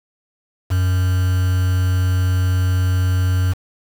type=tone with quantisation; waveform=triangle; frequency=92 Hz; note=F#2; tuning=9 cents flat; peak=-12 dBFS; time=0.7-3.54 s; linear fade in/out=20 ms; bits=5; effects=none